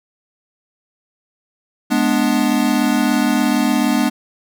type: chord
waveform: square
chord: G# diminished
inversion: none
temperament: equal with one note detuned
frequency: 209.9 / 246.9 / 293.7 Hz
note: G#3 / B3 / D4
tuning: +19 / 0 / 0 cents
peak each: -20 / -18 / -19 dBFS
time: 1.9-4.1 s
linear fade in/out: 20 ms
effects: none